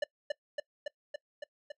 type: tone with echo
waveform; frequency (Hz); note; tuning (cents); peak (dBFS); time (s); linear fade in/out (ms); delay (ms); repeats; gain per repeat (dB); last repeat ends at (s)
square; 587.3; D5; 0; -28; 0.02-0.04; 5; 280; 6; -2; 1.72
effects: noise-tail reverb RT60 0.1 s tail -22 dB re dry + low-pass 4000 Hz 12 dB/octave